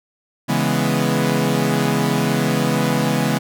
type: chord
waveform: sawtooth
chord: C# minor seventh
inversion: none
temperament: equal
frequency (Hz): 138.59 / 164.81 / 207.7 / 246.9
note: C#3 / E3 / G#3 / B3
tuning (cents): 0 / 0 / 0 / 0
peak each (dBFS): -18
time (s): 0.48-3.39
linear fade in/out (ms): 20
effects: none